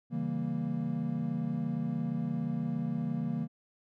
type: chord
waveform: triangle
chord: C# diminished seventh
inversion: none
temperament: equal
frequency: 138.59 / 164.81 / 196 / 233.1 Hz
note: C#3 / E3 / G3 / Bb3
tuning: 0 / 0 / 0 / 0 cents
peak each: -36 / -33 / -37 / -32 dBFS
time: 0.1-3.48 s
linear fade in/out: 50 ms
effects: none